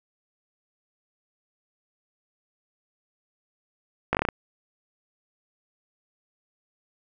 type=slowing click train; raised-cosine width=0.5 ms; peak=-7 dBFS; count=7; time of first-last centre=4.13-4.288 s; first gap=18 ms; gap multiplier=1.15; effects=none